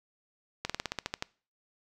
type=slowing click train; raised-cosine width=0.2 ms; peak=-14 dBFS; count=10; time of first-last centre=0.65-1.224 s; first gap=46 ms; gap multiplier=1.08; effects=noise-tail reverb RT60 0.4 s tail -23 dB re dry